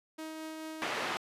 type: tone with tremolo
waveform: sawtooth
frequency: 315.9 Hz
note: D#4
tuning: 26 cents sharp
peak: -35 dBFS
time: 0.18-0.86 s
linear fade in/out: 10 ms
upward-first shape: triangle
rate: 4.6 Hz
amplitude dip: 25%
type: band-pass noise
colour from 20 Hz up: white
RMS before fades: -35 dBFS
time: 0.82-1.17 s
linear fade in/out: 0 ms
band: 260 to 2100 Hz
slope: 12 dB/octave
effects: resampled to 32000 Hz